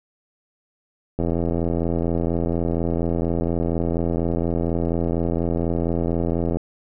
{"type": "click train", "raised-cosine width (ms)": 2, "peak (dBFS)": -10, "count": 454, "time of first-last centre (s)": [1.19, 6.57], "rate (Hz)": 84.2, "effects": []}